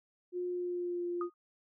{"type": "tone with pitch glide", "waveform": "sine", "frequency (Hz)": [357.7, 349.7], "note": ["F4", "F4"], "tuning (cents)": [41, 2], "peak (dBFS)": -33, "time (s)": [0.32, 1.3], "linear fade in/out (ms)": 50, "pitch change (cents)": -39, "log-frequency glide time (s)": [0.47, 1.06]}
{"type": "tone with exponential decay", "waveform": "sine", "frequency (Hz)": 1237, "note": "D#6", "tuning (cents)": -10, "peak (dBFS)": -33, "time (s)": [1.21, 1.34], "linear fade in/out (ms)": 2, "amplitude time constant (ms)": 27}
{"effects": []}